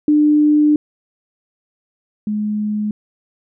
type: tone pair in turn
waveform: sine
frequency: 299.2 / 210.7 Hz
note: D4 / G#3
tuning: +32 / +25 cents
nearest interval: tritone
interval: 607 cents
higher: first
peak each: -9 / -17 dBFS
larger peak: first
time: 0.08-0.76 / 2.27-2.91 s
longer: first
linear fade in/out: 2 ms
effects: none